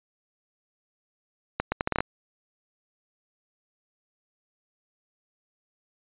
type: accelerating click train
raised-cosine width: 0.5 ms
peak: -9 dBFS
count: 8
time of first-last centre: 1.6-2.005 s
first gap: 120 ms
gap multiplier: 0.74
effects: resampled to 8000 Hz